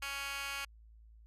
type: tone with high-pass filter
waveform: 15% pulse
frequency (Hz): 278.1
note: C#4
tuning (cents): +6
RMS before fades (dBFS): -40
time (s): 0.02-0.65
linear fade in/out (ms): 5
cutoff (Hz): 1800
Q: 2.9
effects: added 55 Hz sine -55 dBFS peak until 1.26 s + resampled to 32000 Hz